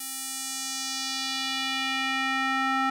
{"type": "tone with band-pass filter sweep", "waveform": "square", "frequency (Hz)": 265.9, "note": "C4", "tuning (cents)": 28, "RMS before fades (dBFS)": -29, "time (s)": [0, 2.9], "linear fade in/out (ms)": 5, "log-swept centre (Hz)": [11000, 1300], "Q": 1.5, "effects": []}